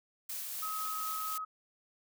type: noise with tremolo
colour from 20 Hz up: blue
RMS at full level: -39 dBFS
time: 0.29-1.38 s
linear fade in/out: 5 ms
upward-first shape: triangle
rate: 4.1 Hz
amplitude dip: 25%
type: tone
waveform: sine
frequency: 1271 Hz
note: D#6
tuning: 36 cents sharp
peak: -36 dBFS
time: 0.62-1.45 s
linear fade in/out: 10 ms
effects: none